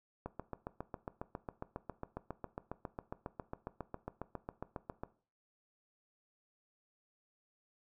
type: click train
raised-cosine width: 1 ms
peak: -26 dBFS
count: 36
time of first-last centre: 0.26-5.035 s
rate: 7.33 Hz
effects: noise-tail reverb RT60 0.4 s tail -17 dB re dry